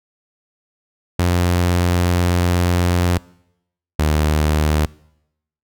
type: tone pair in turn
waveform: sawtooth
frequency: 88.2 / 76.38 Hz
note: F2 / D#2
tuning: +18 / -31 cents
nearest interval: major second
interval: 249 cents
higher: first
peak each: -10 dBFS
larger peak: neither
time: 1.19-3.18 / 3.99-4.86 s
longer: first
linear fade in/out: 5 ms
effects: noise-tail reverb RT60 0.8 s tail -23 dB re dry